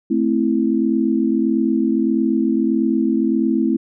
sine chord, A minor, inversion none, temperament equal, 220 / 261.6 / 329.6 Hz, A3 / C4 / E4, 0 / 0 / 0 cents, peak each -19 dBFS, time 0.1-3.77 s, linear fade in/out 10 ms, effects none

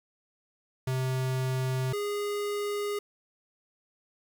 square tone pair in turn, 130 / 411.2 Hz, C3 / G#4, -11 / -17 cents, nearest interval octave + minor sixth, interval 1994 cents, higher second, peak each -28 / -30 dBFS, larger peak first, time 0.87-1.93 / 1.93-2.99 s, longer neither, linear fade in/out 5 ms, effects 9-bit

